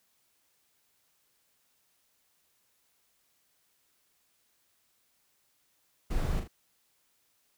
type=noise with echo; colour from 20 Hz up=brown; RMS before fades=-31 dBFS; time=6.1-6.4 s; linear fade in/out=10 ms; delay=39 ms; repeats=2; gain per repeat=-6 dB; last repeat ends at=6.478 s; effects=white hiss -72 dBFS RMS until 7.57 s